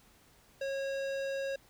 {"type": "tone with hard clipping", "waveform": "sine", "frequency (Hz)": 546, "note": "C#5", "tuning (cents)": -26, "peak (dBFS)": -35, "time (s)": [0.61, 1.56], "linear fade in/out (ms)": 5, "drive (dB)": 16, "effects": ["pink hiss -63 dBFS RMS until 1.69 s"]}